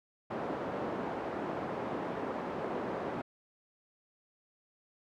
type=band-pass noise; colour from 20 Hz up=pink; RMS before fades=-37 dBFS; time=0.3-3.22 s; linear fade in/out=10 ms; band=260 to 970 Hz; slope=12 dB/octave; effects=none